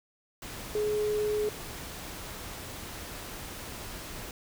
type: tone in noise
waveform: sine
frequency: 421.9 Hz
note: G#4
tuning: 27 cents sharp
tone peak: -26 dBFS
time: 0.75-1.49 s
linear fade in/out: 2 ms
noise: pink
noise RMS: -41 dBFS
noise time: 0.42-4.31 s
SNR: +12 dB
effects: none